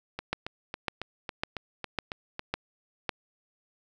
two click trains, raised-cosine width 0.3 ms, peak -12 / -18 dBFS, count 6 / 9, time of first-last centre 0.33-3.092 / 0.19-2.394 s, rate 1.81 / 3.63 Hz, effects none

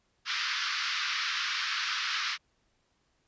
pink band-pass noise, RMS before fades -32 dBFS, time 0.25-2.38 s, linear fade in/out 50 ms, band 1200 to 5500 Hz, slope 48 dB/octave, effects pink hiss -73 dBFS RMS until 3.27 s + resampled to 16000 Hz

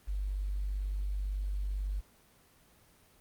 sine tone with quantisation, 49 Hz, G1, in tune, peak -31 dBFS, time 0.07-2.01 s, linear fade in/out 20 ms, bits 10, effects pink hiss -63 dBFS RMS until 3.2 s + Opus 24 kbps

